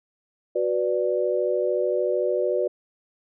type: chord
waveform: sine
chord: B minor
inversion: second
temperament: equal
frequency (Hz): 370 / 493.9 / 587.3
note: F#4 / B4 / D5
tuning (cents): 0 / 0 / 0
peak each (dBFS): -25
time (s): 0.55-2.68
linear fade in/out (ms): 10
effects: none